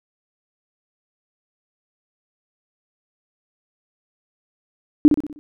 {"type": "tone with echo", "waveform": "sine", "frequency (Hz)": 297.6, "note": "D4", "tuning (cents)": 23, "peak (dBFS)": -4, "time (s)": [5.05, 5.08], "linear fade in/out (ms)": 0, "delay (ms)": 62, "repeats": 5, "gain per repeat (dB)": -7, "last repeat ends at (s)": 5.39, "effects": []}